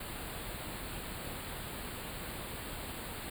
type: band-stop noise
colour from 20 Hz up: pink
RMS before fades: -42 dBFS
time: 0-3.3 s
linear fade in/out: 5 ms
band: 4600 to 7600 Hz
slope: 96 dB/octave
effects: none